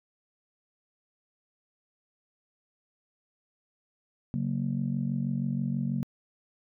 sine chord, F# major, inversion second, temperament just, 138.75 / 185 / 231.2 Hz, C#3 / F#3 / A#3, +2 / 0 / -14 cents, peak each -30 / -32 / -31 dBFS, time 4.34-6.03 s, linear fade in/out 0 ms, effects tanh soft clip ceiling -18 dBFS

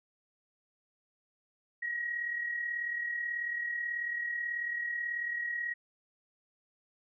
sine tone with amplitude modulation, 1900 Hz, A#6, 33 cents sharp, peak -30 dBFS, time 1.82-5.74 s, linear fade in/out 10 ms, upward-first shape sine, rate 38.3 Hz, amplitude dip 50%, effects none

